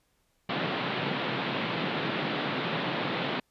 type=band-pass noise; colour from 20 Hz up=pink; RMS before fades=-31 dBFS; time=0.49-3.4 s; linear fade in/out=5 ms; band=130 to 3900 Hz; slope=48 dB/octave; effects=pink hiss -72 dBFS RMS until 3.5 s + resampled to 32000 Hz